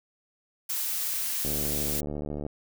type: noise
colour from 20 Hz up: blue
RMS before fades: -30 dBFS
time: 0.69-2.01 s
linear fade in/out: 10 ms
type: click train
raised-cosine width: 2 ms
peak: -21 dBFS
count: 76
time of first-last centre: 1.45-2.465 s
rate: 73.9 Hz
effects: none